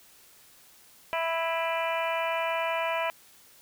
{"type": "harmonic tone with a mistuned harmonic", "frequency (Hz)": 329.6, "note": "E4", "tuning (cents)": 0, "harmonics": [2, 3, 4, 5, 6, 7, 8, 9], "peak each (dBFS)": [-30, -31, -38, -39, -39, -35, -41, -41], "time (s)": [1.13, 3.1], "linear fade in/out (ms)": 0, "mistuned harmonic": 7, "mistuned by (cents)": 58, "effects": ["white hiss -56 dBFS RMS until 3.61 s"]}